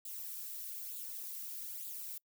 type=noise with flanger; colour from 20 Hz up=violet; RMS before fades=-44 dBFS; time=0.05-2.18 s; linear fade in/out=5 ms; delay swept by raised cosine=0.26 to 2.36 ms; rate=1.1 Hz; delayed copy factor=+0.55; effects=noise-tail reverb RT60 0.1 s tail -26 dB re dry